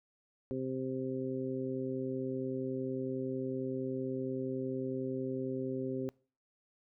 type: harmonic tone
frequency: 130.81 Hz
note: C3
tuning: in tune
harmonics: 1 / 2 / 3 / 4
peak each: -42 / -37 / -38 / -43 dBFS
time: 0.51-6.09 s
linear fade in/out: 0 ms
effects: noise-tail reverb RT60 0.4 s tail -24 dB re dry